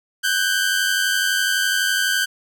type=tone pair together; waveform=sawtooth; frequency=1503 / 1594.9 Hz; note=F#6 / G6; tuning=+27 / +29 cents; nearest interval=minor second; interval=102 cents; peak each=-17 dBFS; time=0.23-2.26 s; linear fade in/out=20 ms; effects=none